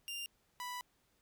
sawtooth tone pair in turn, 2794 / 987.8 Hz, F7 / B5, 0 / 0 cents, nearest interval octave + tritone, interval 1800 cents, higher first, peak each -37 / -37 dBFS, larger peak neither, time 0.08-0.26 / 0.6-0.81 s, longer second, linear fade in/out 0 ms, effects pink hiss -75 dBFS RMS until 1.21 s

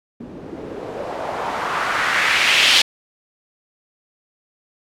blue noise with low-pass filter sweep, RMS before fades -20 dBFS, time 0.2-2.82 s, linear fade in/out 5 ms, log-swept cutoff 240 to 3500 Hz, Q 2, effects none

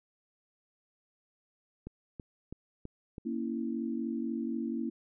click train, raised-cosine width 3 ms, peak -28 dBFS, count 5, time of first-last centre 1.87-3.181 s, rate 3.05 Hz
sine chord, A# diminished, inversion none, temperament equal, 233.1 / 277.2 / 329.6 Hz, A#3 / C#4 / E4, 0 / 0 / 0 cents, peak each -34 / -38 / -37 dBFS, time 3.25-4.9 s, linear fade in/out 10 ms
effects none

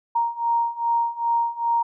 sine beating tone pair, 932.3 / 934.8 Hz, A#5 / A#5, 0 / +5 cents, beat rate 2.5 Hz, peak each -24 / -22 dBFS, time 0.15-1.83 s, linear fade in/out 10 ms, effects none

